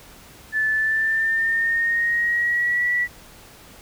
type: tone with pitch glide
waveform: sine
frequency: 1746 to 1948.5 Hz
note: A6 to B6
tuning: -14 to -24 cents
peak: -18 dBFS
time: 0.52-3.08 s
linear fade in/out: 50 ms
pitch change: +190 cents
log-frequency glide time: 0.73-2.88 s
effects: pink hiss -46 dBFS RMS until 3.81 s